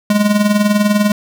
square tone with tremolo, 207.7 Hz, G#3, in tune, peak -8 dBFS, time 0.1-1.12 s, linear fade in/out 2 ms, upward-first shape triangle, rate 20 Hz, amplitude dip 70%, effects none

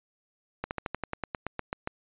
slowing click train, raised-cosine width 0.5 ms, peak -16 dBFS, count 13, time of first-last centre 0.64-1.874 s, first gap 69 ms, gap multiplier 1.07, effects resampled to 8000 Hz

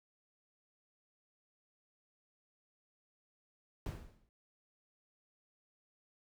brown noise with exponential decay, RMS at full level -37 dBFS, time 3.86-4.29 s, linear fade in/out 1 ms, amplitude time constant 92 ms, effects none

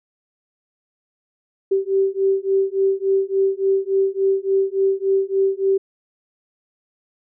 sine beating tone pair, 386.4 / 389.9 Hz, G4 / G4, -25 / -9 cents, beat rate 3.5 Hz, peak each -19 / -19 dBFS, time 1.71-5.78 s, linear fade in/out 10 ms, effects none

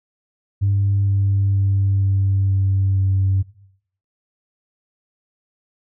sine tone with pitch steps, 99.5 / 98.81 / 98.13 / 97.45 / 96.78 / 96.11 Hz, G2 / G2 / G2 / G2 / G2 / G2, +26 / +14 / +2 / -10 / -22 / -34 cents, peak -13 dBFS, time 0.61-3.43 s, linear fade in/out 20 ms, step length 470 ms, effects noise-tail reverb RT60 0.7 s tail -20 dB re dry + tanh soft clip ceiling -11 dBFS

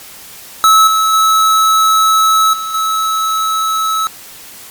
square tone with level steps, 1299 Hz, E6, 26 cents flat, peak -5 / -10 / -8 / -19 / -13 dBFS, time 0.64-4.07 s, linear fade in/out 0 ms, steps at 0.87 / 1.13 / 2.53 / 2.74 s, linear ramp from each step 5 ms, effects white hiss -34 dBFS RMS until 4.7 s + MP3 96 kbps

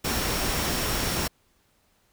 sine tone in noise, 5520 Hz, F8, 21 cents flat, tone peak -37 dBFS, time 0.04-1.28 s, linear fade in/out 10 ms, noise pink, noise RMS -27 dBFS, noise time 0.04-1.28 s, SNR -13 dB, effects pink hiss -66 dBFS RMS until 2.12 s

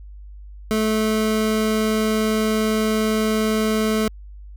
25% pulse tone, 217.5 Hz, A3, 20 cents flat, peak -14 dBFS, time 0.71-4.08 s, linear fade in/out 0 ms, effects added 50 Hz sine -36 dBFS peak until 4.56 s

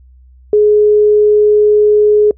sine tone, 420.1 Hz, G#4, 20 cents sharp, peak -5 dBFS, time 0.53-2.31 s, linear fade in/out 2 ms, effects noise-tail reverb RT60 0.1 s tail -24 dB re dry + added 63 Hz sine -39 dBFS peak until 2.37 s

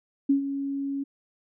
sine tone with ADSR envelope, 277.2 Hz, C#4, in tune, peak -16 dBFS, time 0.29-1.04 s, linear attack 9 ms, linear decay 110 ms, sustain -11 dB, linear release 14 ms, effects none

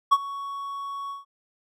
triangle tone with ADSR envelope, 1115 Hz, C#6, 10 cents sharp, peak -10 dBFS, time 0.11-1.25 s, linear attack 17 ms, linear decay 43 ms, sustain -19 dB, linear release 150 ms, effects none

